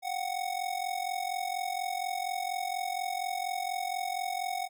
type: ring-modulated tone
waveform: square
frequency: 740 Hz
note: F#5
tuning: in tune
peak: -29 dBFS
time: 0.02-4.69 s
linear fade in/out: 50 ms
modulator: 22.1 Hz
effects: none